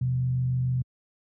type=tone with frequency modulation; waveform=sine; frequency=126.7 Hz; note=B2; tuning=45 cents sharp; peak=-22 dBFS; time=0.01-0.82 s; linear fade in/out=5 ms; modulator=46.8 Hz; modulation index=0.32; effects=high-pass 80 Hz 12 dB/octave